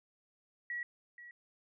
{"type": "tone with echo", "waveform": "sine", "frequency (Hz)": 1924, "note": "B6", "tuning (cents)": -46, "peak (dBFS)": -36, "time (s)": [0.7, 0.83], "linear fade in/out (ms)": 2, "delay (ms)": 480, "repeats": 1, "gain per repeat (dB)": -13, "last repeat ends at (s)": 1.31, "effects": []}